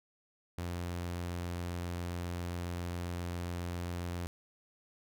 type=tone; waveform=sawtooth; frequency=87.4 Hz; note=F2; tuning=2 cents sharp; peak=-32 dBFS; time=0.58-4.27 s; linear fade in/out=0 ms; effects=none